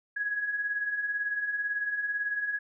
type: beating tone pair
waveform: sine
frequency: 1652 / 1670 Hz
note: G#6 / G#6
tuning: -10 / +9 cents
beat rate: 18 Hz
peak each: -37 / -29 dBFS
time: 0.16-2.59 s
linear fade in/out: 10 ms
effects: none